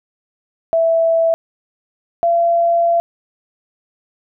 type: tone pair in turn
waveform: sine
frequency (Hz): 659.3 / 681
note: E5 / F5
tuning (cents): 0 / -44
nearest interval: minor second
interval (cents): 56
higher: second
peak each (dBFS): -11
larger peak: neither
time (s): 0.73-1.34 / 2.23-3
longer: second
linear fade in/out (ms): 0
effects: none